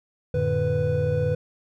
triangle tone cluster, 90.9 / 112.3 / 148 / 495.6 Hz, F#2 / A2 / D3 / B4, -30 / +36 / +14 / +6 cents, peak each -27 / -26 / -24 / -22 dBFS, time 0.34-1.35 s, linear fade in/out 5 ms, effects none

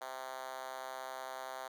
5% pulse tone with high-pass filter, 130.81 Hz, C3, in tune, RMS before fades -44 dBFS, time 0.01-1.68 s, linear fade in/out 5 ms, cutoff 670 Hz, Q 2.1, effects none

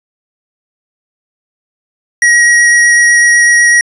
square tone with vibrato, 1900 Hz, A#6, 33 cents sharp, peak -5 dBFS, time 2.22-3.81 s, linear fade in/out 2 ms, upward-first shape sine, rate 8 Hz, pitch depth 9 cents each way, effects resampled to 24000 Hz

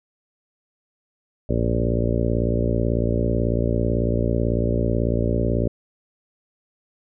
harmonic tone with a mistuned harmonic, 58.1 Hz, A#1, 5 cents flat, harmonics 1 / 2 / 3 / 4 / 5 / 6 / 7 / 8 / 9 / 10, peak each -24 / -24 / -29 / -27 / -30 / -30 / -29 / -32 / -32 / -30 dBFS, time 1.49-5.68 s, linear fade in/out 5 ms, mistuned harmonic 1, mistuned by +41 cents, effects none

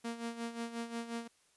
sawtooth tone with tremolo, 232.7 Hz, A#3, 3 cents flat, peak -32 dBFS, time 0.04-1.28 s, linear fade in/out 10 ms, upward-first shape sine, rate 5.6 Hz, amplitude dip 70%, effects white hiss -70 dBFS RMS until 1.56 s + resampled to 24000 Hz

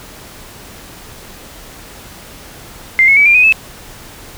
sine tone with pitch steps, 2093 / 2187 / 2285 / 2388 / 2495 / 2607 Hz, C7 / C#7 / D7 / D7 / D#7 / E7, 0 / -24 / -48 / +28 / +4 / -20 cents, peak -5 dBFS, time 2.99-3.524 s, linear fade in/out 0 ms, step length 89 ms, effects pink hiss -35 dBFS RMS until 4.37 s

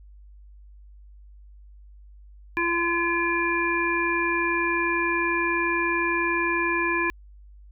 harmonic tone, 341.4 Hz, F4, 39 cents flat, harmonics 1 / 3 / 5 / 7, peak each -27 / -27 / -27 / -27 dBFS, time 2.57-7.1 s, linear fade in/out 0 ms, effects added 50 Hz sine -45 dBFS peak until 7.71 s

